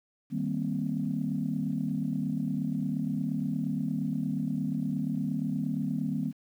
sine chord, C minor seventh, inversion first, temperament equal, 155.56 / 196 / 233.1 / 261.6 Hz, Eb3 / G3 / Bb3 / C4, 0 / 0 / 0 / 0 cents, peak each -33 dBFS, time 0.3-6.33 s, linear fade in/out 50 ms, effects tanh soft clip ceiling -18 dBFS + 10-bit

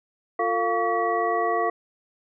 sine tone cluster, 350.8 / 449.5 / 699 / 1132 / 1936 Hz, F4 / A4 / F5 / C#6 / B6, +8 / +37 / +1 / +36 / -35 cents, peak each -30 / -27 / -25 / -26 / -32 dBFS, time 0.39-1.7 s, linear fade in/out 5 ms, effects none

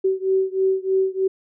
sine beating tone pair, 380 / 383.2 Hz, F#4 / G4, +46 / -39 cents, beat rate 3.2 Hz, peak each -20 / -21 dBFS, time 0.04-1.28 s, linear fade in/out 10 ms, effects none

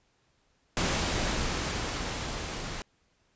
pink noise with level ramp, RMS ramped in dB -27 to -37 dBFS, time 0.77-2.82 s, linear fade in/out 0 ms, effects pink hiss -70 dBFS RMS until 3.35 s + resampled to 16000 Hz

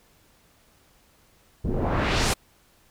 pink noise with low-pass filter sweep, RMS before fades -24 dBFS, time 1.64-2.34 s, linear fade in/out 10 ms, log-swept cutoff 240 to 11000 Hz, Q 1.1, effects pink hiss -60 dBFS RMS until 2.9 s

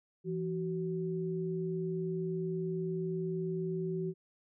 sine tone pair together, 167.53 / 376.1 Hz, E3 / F#4, +28 / +28 cents, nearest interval octave + major second, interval 1400 cents, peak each -35 / -35 dBFS, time 0.24-4.14 s, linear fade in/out 50 ms, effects none

